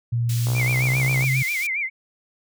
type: tone with pitch glide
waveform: sine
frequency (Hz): 118.1 to 131.8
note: A#2 to C3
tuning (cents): +23 to +13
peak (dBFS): -19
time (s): 0.12-1.43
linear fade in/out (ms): 10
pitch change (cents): +190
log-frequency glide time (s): 0.39-1.01
type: high-pass noise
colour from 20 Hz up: pink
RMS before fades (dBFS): -34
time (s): 0.29-1.67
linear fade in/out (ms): 5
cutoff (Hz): 3900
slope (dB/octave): 12
type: click train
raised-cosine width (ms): 1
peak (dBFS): -19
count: 49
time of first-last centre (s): 0.47-1.24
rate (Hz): 62.3
type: tone with vibrato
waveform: sine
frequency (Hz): 2217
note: C#7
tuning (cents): 0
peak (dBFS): -22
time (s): 0.54-1.9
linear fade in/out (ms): 50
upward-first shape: sine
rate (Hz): 7.4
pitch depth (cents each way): 140
effects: none